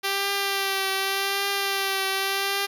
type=tone with vibrato; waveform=5% pulse; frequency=392 Hz; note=G4; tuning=in tune; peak=-12 dBFS; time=0.03-2.67 s; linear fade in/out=20 ms; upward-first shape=triangle; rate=0.86 Hz; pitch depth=30 cents each way; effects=none